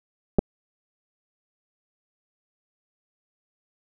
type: clicks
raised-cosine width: 2 ms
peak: -6 dBFS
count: 2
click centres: 0.386 / 0.391 s
effects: none